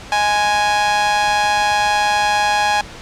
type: tone with amplitude modulation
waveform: sawtooth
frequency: 830.6 Hz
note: G#5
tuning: in tune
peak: -7 dBFS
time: 0.12-2.81 s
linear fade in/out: 2 ms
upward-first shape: sine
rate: 205 Hz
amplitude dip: 60%
effects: pink hiss -35 dBFS RMS until 3.01 s + low-pass 6000 Hz 12 dB/octave